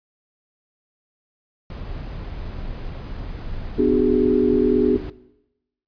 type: noise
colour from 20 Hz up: brown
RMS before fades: -31 dBFS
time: 1.7-5.1 s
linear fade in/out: 2 ms
type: chord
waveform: sine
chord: G# half-diminished seventh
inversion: first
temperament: just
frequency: 249.2 / 299 / 373.8 / 415.3 Hz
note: B3 / D4 / F#4 / G#4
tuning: +16 / +31 / +18 / 0 cents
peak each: -20 dBFS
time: 3.78-4.97 s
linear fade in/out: 10 ms
effects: noise-tail reverb RT60 0.9 s tail -18 dB re dry + resampled to 11025 Hz